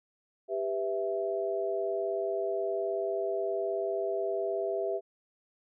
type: chord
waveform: sine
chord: E minor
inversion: first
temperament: just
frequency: 395.6 / 494.4 / 659.3 Hz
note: G4 / B4 / E5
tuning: +16 / +2 / 0 cents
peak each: -32 / -37 / -32 dBFS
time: 0.48-5.01 s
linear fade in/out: 50 ms
effects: none